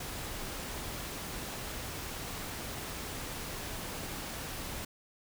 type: noise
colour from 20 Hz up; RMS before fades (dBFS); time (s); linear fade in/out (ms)
pink; -40; 0-4.85; 5
effects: none